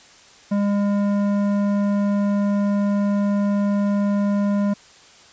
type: tone with tanh clipping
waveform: sine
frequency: 202.6 Hz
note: G#3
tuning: 43 cents flat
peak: -19 dBFS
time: 0.51-4.74 s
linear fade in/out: 10 ms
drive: 13 dB
effects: white hiss -48 dBFS RMS until 5.32 s + resampled to 16000 Hz